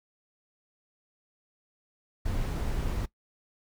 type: noise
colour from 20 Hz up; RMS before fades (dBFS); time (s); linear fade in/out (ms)
brown; -30; 2.25-3.06; 10
effects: noise-tail reverb RT60 0.1 s tail -19 dB re dry